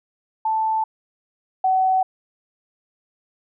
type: tone pair in turn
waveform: sine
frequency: 880 / 753.9 Hz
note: A5 / F#5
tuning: 0 / +32 cents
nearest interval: minor third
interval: 268 cents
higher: first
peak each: -18 / -15 dBFS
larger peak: second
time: 0.45-0.84 / 1.64-2.03 s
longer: neither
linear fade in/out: 5 ms
effects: none